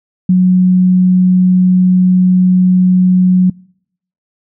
sine tone, 183.2 Hz, F#3, 17 cents flat, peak -5 dBFS, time 0.29-3.5 s, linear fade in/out 5 ms, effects noise-tail reverb RT60 0.7 s tail -26 dB re dry

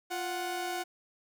sawtooth tone pair together, 350.6 / 740 Hz, F4 / F#5, +7 / 0 cents, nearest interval octave + minor second, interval 1293 cents, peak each -33 / -31 dBFS, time 0.1-0.84 s, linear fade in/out 20 ms, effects none

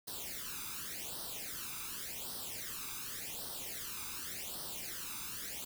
white noise with flanger, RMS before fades -43 dBFS, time 0.07-5.65 s, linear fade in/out 10 ms, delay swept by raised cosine 0.21 to 0.82 ms, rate 0.88 Hz, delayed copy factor +0.8, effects none

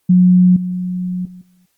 sine tone with level steps, 181.2 Hz, F#3, 36 cents flat, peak -6 / -18 / -33 / -50 dBFS, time 0.09-1.66 s, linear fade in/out 10 ms, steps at 0.56 / 1.25 / 1.41 s, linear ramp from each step 5 ms, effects white hiss -65 dBFS RMS until 1.77 s + Opus 32 kbps

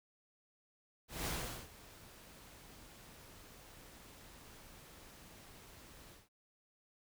pink noise with ADSR envelope, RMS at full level -38 dBFS, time 1.08-6.29 s, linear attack 180 ms, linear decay 410 ms, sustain -19 dB, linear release 170 ms, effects none

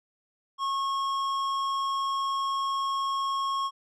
sine tone with tanh clipping, 1091 Hz, C#6, 28 cents flat, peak -28 dBFS, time 0.58-3.71 s, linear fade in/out 50 ms, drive 12 dB, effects none

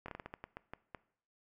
slowing click train, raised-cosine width 0.5 ms, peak -28 dBFS, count 11, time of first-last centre 0.06-0.948 s, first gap 23 ms, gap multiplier 1.28, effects noise-tail reverb RT60 0.6 s tail -20 dB re dry

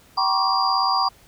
sine tone cluster, 772 / 959 / 1080 / 1157 / 4794 Hz, G5 / A#5 / C#6 / D6 / D8, -27 / +49 / -45 / -26 / +35 cents, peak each -24 dBFS, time 0.17-1.09 s, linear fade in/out 10 ms, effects pink hiss -53 dBFS RMS until 1.27 s

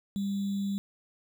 sine tone with sample-and-hold, 198.9 Hz, G3, 25 cents sharp, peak -28 dBFS, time 0.16-0.78 s, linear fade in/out 0 ms, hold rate 3675 Hz, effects none

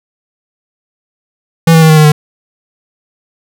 square tone with pitch steps, 164.81 / 161.89 / 159.01 / 156.19 / 153.42 / 150.7 Hz, E3 / E3 / D#3 / D#3 / D#3 / D3, 0 / -31 / +38 / +7 / -24 / +45 cents, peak -3 dBFS, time 1.67-2.12 s, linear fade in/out 5 ms, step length 75 ms, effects none

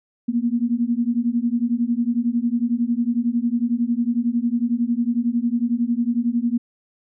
sine beating tone pair, 231.7 / 242.7 Hz, A#3 / B3, -10 / -30 cents, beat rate 11 Hz, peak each -21 dBFS, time 0.28-6.58 s, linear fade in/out 10 ms, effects none

